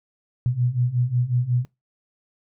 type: beating tone pair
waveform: sine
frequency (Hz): 120.2 / 125.7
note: B2 / B2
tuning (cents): -46 / +31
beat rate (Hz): 5.5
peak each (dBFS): -24 / -21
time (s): 0.46-1.65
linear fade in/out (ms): 0
effects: noise-tail reverb RT60 0.2 s tail -21 dB re dry